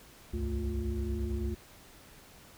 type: tone cluster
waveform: sine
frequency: 60.6 / 69.5 / 98 / 219.5 / 353.3 Hz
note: B1 / C#2 / G2 / A3 / F4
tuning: -32 / +5 / 0 / -4 / +20 cents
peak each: -39 / -32 / -39 / -38 / -38 dBFS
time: 0.33-1.55 s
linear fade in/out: 10 ms
effects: tanh soft clip ceiling -23 dBFS + pink hiss -55 dBFS RMS until 2.57 s